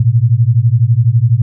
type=beating tone pair; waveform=sine; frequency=111.1 / 123.1 Hz; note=A2 / B2; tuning=+17 / -5 cents; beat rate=12 Hz; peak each=-10 dBFS; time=0-1.42 s; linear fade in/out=5 ms; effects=none